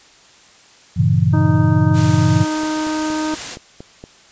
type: chord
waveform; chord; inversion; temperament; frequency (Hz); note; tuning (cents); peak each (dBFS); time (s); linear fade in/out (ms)
sine; G diminished seventh; none; equal; 98 / 116.54 / 138.59 / 164.81; G2 / Bb2 / Db3 / Fb3; 0 / 0 / 0 / 0; -17; 0.96-2.45; 20
type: harmonic tone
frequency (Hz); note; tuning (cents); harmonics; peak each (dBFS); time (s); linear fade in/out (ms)
310; D#4; -6; 1 / 2 / 3 / 4 / 5; -19 / -29 / -27 / -32 / -32; 1.33-3.35; 10
type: noise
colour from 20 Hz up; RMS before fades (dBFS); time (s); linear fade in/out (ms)
white; -27; 1.93-3.58; 50
type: click train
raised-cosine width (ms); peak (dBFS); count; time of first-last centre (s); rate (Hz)
2; -20; 8; 2.4-4.039; 4.27
effects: white hiss -47 dBFS RMS until 4.31 s + resampled to 16000 Hz